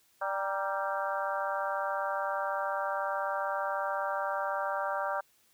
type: harmonic tone with a mistuned harmonic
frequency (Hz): 196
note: G3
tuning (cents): 0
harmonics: 3 / 4 / 5 / 6 / 7 / 8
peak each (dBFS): -35 / -36 / -37 / -38 / -38 / -39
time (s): 0.21-5.21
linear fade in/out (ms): 10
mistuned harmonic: 5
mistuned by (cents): -62
effects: white hiss -67 dBFS RMS until 5.53 s